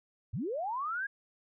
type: linear sweep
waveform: sine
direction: up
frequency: 77.78 to 1663 Hz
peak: -32 dBFS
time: 0.33-1.07 s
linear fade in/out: 10 ms
effects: none